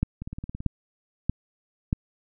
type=two click trains; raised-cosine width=5 ms; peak=-22 / -10 dBFS; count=8 / 4; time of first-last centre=0.22-0.605 / 0.03-1.929 s; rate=18.2 / 1.58 Hz; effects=none